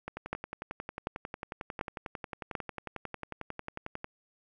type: two click trains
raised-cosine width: 0.5 ms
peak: -17 / -22 dBFS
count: 4 / 45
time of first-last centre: 0.33-2.552 / 0.08-4.044 s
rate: 1.35 / 11.1 Hz
effects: none